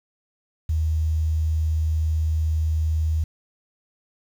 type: tone with quantisation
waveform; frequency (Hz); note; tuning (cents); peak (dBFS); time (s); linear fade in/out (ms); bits
sine; 78.9; D#2; +25; -19; 0.69-3.24; 5; 8
effects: none